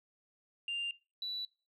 sine tone pair in turn, 2794 / 3951 Hz, F7 / B7, 0 / 0 cents, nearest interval tritone, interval 600 cents, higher second, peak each -33 / -35 dBFS, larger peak first, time 0.68-0.91 / 1.22-1.45 s, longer neither, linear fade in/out 2 ms, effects noise-tail reverb RT60 0.3 s tail -21 dB re dry + tanh soft clip ceiling -31 dBFS

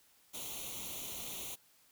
white noise with comb filter, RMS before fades -43 dBFS, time 0.33-1.56 s, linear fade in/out 20 ms, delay 0.3 ms, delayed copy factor +0.8, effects white hiss -67 dBFS RMS until 1.91 s

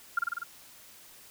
sine tone with echo, 1396.9 Hz, F6, in tune, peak -22 dBFS, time 0.17-0.19 s, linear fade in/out 5 ms, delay 49 ms, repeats 5, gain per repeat -2 dB, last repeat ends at 0.435 s, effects white hiss -53 dBFS RMS until 1.3 s

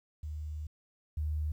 sine tone pair in turn, 76.3 / 76.3 Hz, D#2 / D#2, -33 / -33 cents, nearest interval unison, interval 0 cents, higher neither, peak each -36 / -30 dBFS, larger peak second, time 0.23-0.67 / 1.17-1.52 s, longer first, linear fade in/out 5 ms, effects 11-bit

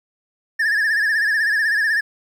triangle tone with vibrato, 1735 Hz, A6, 25 cents flat, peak -14 dBFS, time 0.59-2.01 s, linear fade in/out 10 ms, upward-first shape sine, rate 16 Hz, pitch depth 88 cents each way, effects 9-bit

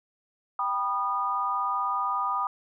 sine chord, G augmented, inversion none, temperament just, 784 / 980 / 1225 Hz, G5 / B5 / D#6, 0 / -14 / -27 cents, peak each -33 / -30 / -27 dBFS, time 0.59-2.47 s, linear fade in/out 2 ms, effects none

